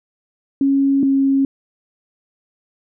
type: tone pair in turn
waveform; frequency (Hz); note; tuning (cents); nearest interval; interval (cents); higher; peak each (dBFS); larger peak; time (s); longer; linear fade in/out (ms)
sine; 275.1 / 272.4; C#4 / C#4; -13 / -30; unison; 17; first; -12; neither; 0.61-1.03 / 1.03-1.45; neither; 2
effects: none